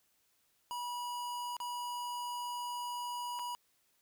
square tone with dropouts, 971 Hz, B5, 30 cents flat, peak -38 dBFS, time 0.71-3.55 s, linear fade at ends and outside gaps 0 ms, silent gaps 1.567-1.602 / 3.39-3.394 s, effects white hiss -74 dBFS RMS until 4.01 s

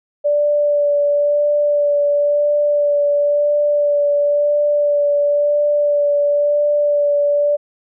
sine tone with vibrato, 583 Hz, D5, 13 cents flat, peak -12 dBFS, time 0.24-7.57 s, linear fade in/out 20 ms, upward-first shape sine, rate 0.97 Hz, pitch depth 14 cents each way, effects none

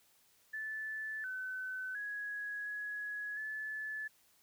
sine tone with pitch steps, 1747 / 1516 / 1669 / 1679 / 1731 Hz, A6 / F#6 / G#6 / G#6 / A6, -13 / +42 / +8 / +18 / -29 cents, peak -38 dBFS, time 0.53-4.08 s, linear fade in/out 10 ms, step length 710 ms, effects white hiss -69 dBFS RMS until 4.42 s

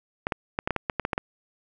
clicks, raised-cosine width 0.5 ms, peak -10 dBFS, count 11, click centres 0.269 / 0.322 / 0.589 / 0.675 / 0.707 / 0.763 / 0.898 / 0.997 / 1.051 / 1.132 / 1.179 s, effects none

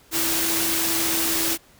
sine tone in noise, 329.6 Hz, E4, in tune, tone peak -29 dBFS, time 0.11-1.58 s, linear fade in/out 50 ms, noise white, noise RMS -23 dBFS, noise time 0.11-1.58 s, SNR -9 dB, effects pink hiss -54 dBFS RMS until 1.79 s

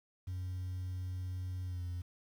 sine tone with pitch glide, 91.7 to 88.27 Hz, F#2 to F2, -15 to +19 cents, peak -34 dBFS, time 0.27-2.02 s, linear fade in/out 10 ms, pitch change -66 cents, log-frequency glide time 1.65-1.82 s, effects tanh soft clip ceiling -36 dBFS + 10-bit

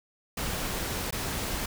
pink noise with dropouts, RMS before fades -32 dBFS, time 0.37-1.66 s, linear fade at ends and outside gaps 5 ms, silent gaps 1.108-1.124 s, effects none

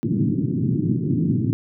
pink band-pass noise, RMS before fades -21 dBFS, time 0.03-1.53 s, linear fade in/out 0 ms, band 110 to 330 Hz, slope 48 dB/octave, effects none

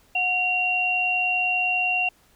sine tone pair together, 730.2 / 2755 Hz, F#5 / F7, -23 / -24 cents, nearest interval octave + major seventh, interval 2299 cents, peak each -27 / -21 dBFS, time 0.15-2.09 s, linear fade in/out 5 ms, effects pink hiss -59 dBFS RMS until 2.35 s

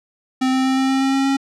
square tone with pitch steps, 259.7 / 261.5 / 263.3 / 265.2 / 267 / 268.9 / 270.7 / 272.6 Hz, C4 / C4 / C4 / C4 / C4 / C4 / C#4 / C#4, -13 / -1 / +11 / +23 / +35 / +47 / -41 / -29 cents, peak -16 dBFS, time 0.41-1.37 s, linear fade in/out 10 ms, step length 120 ms, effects low-pass 7000 Hz 12 dB/octave

